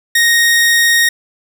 sawtooth tone, 1864.7 Hz, A#6, in tune, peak -5 dBFS, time 0.15-1.09 s, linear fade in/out 5 ms, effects none

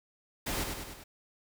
pink noise with echo, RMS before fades -34 dBFS, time 0.46-0.64 s, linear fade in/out 10 ms, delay 100 ms, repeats 4, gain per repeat -4 dB, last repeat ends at 1.04 s, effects none

